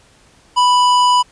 sine tone with hard clipping, 989 Hz, B5, 2 cents sharp, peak -11 dBFS, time 0.56-1.23 s, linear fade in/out 20 ms, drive 14 dB, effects pink hiss -50 dBFS RMS until 1.31 s + resampled to 22050 Hz

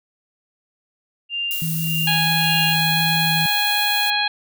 sine tone with tremolo, 2794 Hz, F7, in tune, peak -21 dBFS, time 1.29-2.76 s, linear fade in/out 50 ms, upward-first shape sine, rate 1.7 Hz, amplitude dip 90%
violet noise, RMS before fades -27 dBFS, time 1.51-4.1 s, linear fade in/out 0 ms
sine tone with vibrato, 161.1 Hz, E3, 39 cents flat, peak -22 dBFS, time 1.62-3.46 s, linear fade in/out 0 ms, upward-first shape square, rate 1.5 Hz, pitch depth 10 cents each way
harmonic tone, 829 Hz, G#5, 3 cents flat, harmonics 1 / 2 / 3 / 4 / 5, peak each -24 / -24 / -24 / -24 / -24 dBFS, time 2.07-4.28 s, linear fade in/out 5 ms
effects none

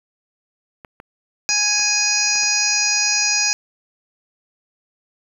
clicks, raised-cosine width 0.5 ms, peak -22 dBFS, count 6, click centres 0.848 / 1.001 / 1.496 / 1.795 / 2.356 / 2.434 s
harmonic tone, 830.6 Hz, G#5, in tune, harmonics 1 / 2 / 3 / 5 / 6 / 7 / 8, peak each -31 / -28 / -22 / -30 / -21 / -23 / -21 dBFS, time 1.49-3.53 s, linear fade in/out 0 ms
effects 8-bit

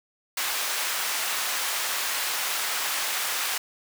pink high-pass noise, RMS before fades -28 dBFS, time 0.37-3.58 s, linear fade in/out 5 ms, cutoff 1100 Hz, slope 12 dB/octave, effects none

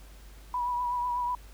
sine tone with vibrato, 978 Hz, B5, 17 cents flat, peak -27 dBFS, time 0.54-1.35 s, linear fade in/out 2 ms, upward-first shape triangle, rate 8.1 Hz, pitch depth 39 cents each way, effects added 50 Hz sine -47 dBFS peak until 1.53 s + pink hiss -56 dBFS RMS until 1.53 s

